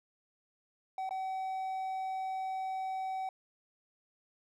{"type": "tone with dropouts", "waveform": "triangle", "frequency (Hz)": 760, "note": "F#5", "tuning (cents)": 46, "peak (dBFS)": -32, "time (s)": [0.98, 3.29], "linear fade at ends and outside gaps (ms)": 2, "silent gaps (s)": [1.092, 1.108], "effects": []}